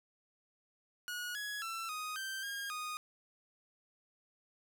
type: tone with pitch steps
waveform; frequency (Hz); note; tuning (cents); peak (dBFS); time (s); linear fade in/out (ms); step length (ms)
sawtooth; 1453 / 1676 / 1340 / 1247 / 1562 / 1622 / 1237; F#6 / G#6 / E6 / D#6 / G6 / G#6 / D#6; -32 / +15 / +28 / +3 / -7 / -41 / -10; -35; 1.08-2.97; 0; 270
effects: none